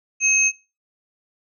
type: tone pair together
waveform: sine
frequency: 2561 / 6346 Hz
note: D#7 / G8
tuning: +49 / +20 cents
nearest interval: octave + major third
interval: 1571 cents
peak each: -18 dBFS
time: 0.2-0.52 s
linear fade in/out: 50 ms
effects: noise-tail reverb RT60 0.3 s tail -20 dB re dry